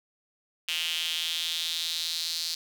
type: tone with high-pass filter sweep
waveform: square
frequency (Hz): 82.41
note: E2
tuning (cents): 0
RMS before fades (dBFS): -31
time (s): 0.68-2.55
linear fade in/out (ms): 5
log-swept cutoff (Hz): 2900 to 4400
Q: 4.5
effects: none